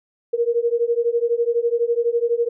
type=beating tone pair; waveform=sine; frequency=464.9 / 476.9 Hz; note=A#4 / A#4; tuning=-5 / +39 cents; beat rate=12 Hz; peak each=-20 dBFS; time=0.33-2.49 s; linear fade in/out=10 ms; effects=none